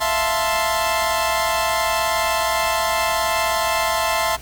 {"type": "chord", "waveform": "sawtooth", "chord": "F major seventh", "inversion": "third", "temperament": "equal", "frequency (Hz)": [659.3, 698.5, 880, 1046.5], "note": ["E5", "F5", "A5", "C6"], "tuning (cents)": [0, 0, 0, 0], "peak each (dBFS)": [-19, -24, -20, -19], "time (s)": [0, 4.37], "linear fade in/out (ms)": 20, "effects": ["added 60 Hz sine -39 dBFS peak until 4.41 s", "pink hiss -41 dBFS RMS until 4.41 s"]}